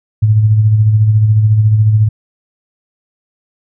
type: tone with tremolo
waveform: sine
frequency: 107.8 Hz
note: A2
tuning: 35 cents flat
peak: -4 dBFS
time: 0.22-2.09 s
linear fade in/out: 10 ms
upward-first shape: sine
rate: 14 Hz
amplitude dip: 45%
effects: none